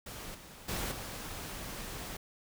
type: noise with level steps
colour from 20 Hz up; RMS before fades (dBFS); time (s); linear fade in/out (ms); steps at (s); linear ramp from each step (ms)
pink; -44 / -51 / -36 / -42; 0.06-2.17; 5; 0.34 / 0.68 / 0.91; 10
effects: none